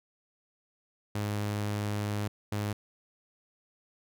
sawtooth tone bursts at uneven times, 103.83 Hz, G#2, in tune, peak -26 dBFS, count 2, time 1.15-2.28 / 2.52-2.73 s, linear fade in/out 5 ms, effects none

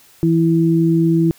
sine tone pair together, 164.8 / 329.6 Hz, E3 / E4, 0 / 0 cents, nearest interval octave, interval 1200 cents, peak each -14 / -14 dBFS, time 0.23-1.31 s, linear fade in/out 0 ms, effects white hiss -49 dBFS RMS until 1.38 s

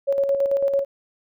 sine tone with tremolo, 554.4 Hz, C#5, in tune, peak -16 dBFS, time 0.07-0.85 s, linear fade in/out 20 ms, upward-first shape square, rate 9 Hz, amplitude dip 45%, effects none

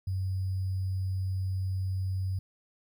sine tone with sample-and-hold, 94.3 Hz, F#2, 33 cents sharp, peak -28 dBFS, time 0.07-2.39 s, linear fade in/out 5 ms, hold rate 4900 Hz, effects none

